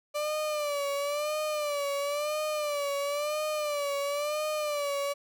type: tone with vibrato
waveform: 35% pulse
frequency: 587.3 Hz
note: D5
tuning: in tune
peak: -27 dBFS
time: 0.14-5.14 s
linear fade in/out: 20 ms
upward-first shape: sine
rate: 0.98 Hz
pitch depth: 75 cents each way
effects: none

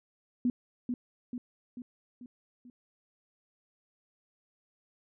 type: tone with echo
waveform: sine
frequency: 245.5 Hz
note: B3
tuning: 10 cents flat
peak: -24 dBFS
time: 0.45-0.5 s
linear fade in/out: 2 ms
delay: 440 ms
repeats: 5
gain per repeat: -5 dB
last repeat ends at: 2.7 s
effects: none

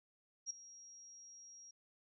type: tone with ADSR envelope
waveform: sine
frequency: 5640 Hz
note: F8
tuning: 16 cents sharp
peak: -36 dBFS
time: 0.46-1.71 s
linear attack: 43 ms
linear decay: 7 ms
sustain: -18 dB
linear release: 5 ms
effects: none

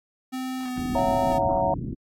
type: tone with vibrato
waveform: square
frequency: 255 Hz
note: C4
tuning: 44 cents flat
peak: -29 dBFS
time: 0.32-1.39 s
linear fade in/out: 20 ms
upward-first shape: square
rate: 1.5 Hz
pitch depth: 21 cents each way
type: low-pass noise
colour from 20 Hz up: white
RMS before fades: -31 dBFS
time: 0.76-1.95 s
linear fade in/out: 20 ms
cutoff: 330 Hz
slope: 48 dB/octave
type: chord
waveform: sine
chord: F# dominant seventh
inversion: second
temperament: just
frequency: 555 / 666 / 740 / 925 Hz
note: C#5 / E5 / F#5 / A#5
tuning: +2 / +18 / 0 / -14 cents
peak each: -26 dBFS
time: 0.95-1.74 s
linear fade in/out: 2 ms
effects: AAC 64 kbps

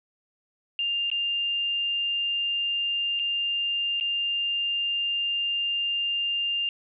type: tone with dropouts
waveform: sine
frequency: 2800 Hz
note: F7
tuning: 4 cents sharp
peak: -24 dBFS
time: 0.79-6.69 s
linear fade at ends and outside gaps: 1 ms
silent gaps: 1.101-1.115 / 3.192-3.196 / 4-4.009 s
effects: none

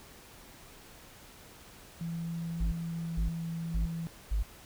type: tone with pitch glide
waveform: sine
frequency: 167 to 165.75 Hz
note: E3 to E3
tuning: +23 to +10 cents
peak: -33 dBFS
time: 2.01-4.07 s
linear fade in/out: 0 ms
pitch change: -13 cents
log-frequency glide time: 2.75-3.18 s
type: tone bursts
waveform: sine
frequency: 51.5 Hz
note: G#1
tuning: 14 cents flat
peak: -25 dBFS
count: 4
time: 2.6-4.43 s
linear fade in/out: 10 ms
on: 120 ms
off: 450 ms
effects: tanh soft clip ceiling -23 dBFS + pink hiss -53 dBFS RMS until 4.65 s

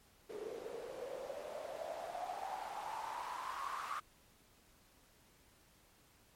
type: noise with band-pass filter sweep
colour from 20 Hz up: white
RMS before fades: -44 dBFS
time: 0.29-4 s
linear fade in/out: 10 ms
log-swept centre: 410 to 1200 Hz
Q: 9
effects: pink hiss -67 dBFS RMS until 6.35 s + MP3 64 kbps

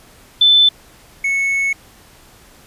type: tone pair in turn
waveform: sine / triangle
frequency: 3520 / 2204 Hz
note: A7 / C#7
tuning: 0 / -11 cents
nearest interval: minor sixth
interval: 811 cents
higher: first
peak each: -7 / -13 dBFS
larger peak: first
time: 0.41-0.69 / 1.24-1.73 s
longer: second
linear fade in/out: 5 ms
effects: pink hiss -46 dBFS RMS until 2.66 s + resampled to 32000 Hz

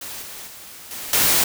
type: noise with level steps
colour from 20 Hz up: white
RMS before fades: -33 / -36 / -40 / -32 / -17 dBFS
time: 0.01-1.44 s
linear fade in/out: 5 ms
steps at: 0.22 / 0.47 / 0.91 / 1.13 s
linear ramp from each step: 2 ms
effects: none

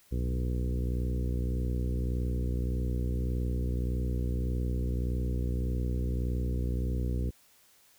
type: harmonic tone with a mistuned harmonic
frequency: 61.7 Hz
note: B1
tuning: 1 cent flat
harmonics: 1 / 2 / 3 / 4 / 5 / 6 / 7 / 8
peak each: -29 / -35 / -39 / -41 / -43 / -45 / -46 / -47 dBFS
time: 0.11-7.31 s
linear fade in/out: 20 ms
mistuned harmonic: 1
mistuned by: +67 cents
effects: white hiss -62 dBFS RMS until 7.98 s

